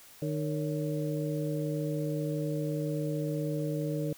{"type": "harmonic tone with a mistuned harmonic", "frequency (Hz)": 152.6, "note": "D#3", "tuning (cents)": -33, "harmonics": [1, 2, 3, 4], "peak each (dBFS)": [-32, -35, -37, -38], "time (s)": [0.22, 4.13], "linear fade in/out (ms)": 2, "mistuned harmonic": 4, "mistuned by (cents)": -150, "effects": ["white hiss -54 dBFS RMS until 4.17 s"]}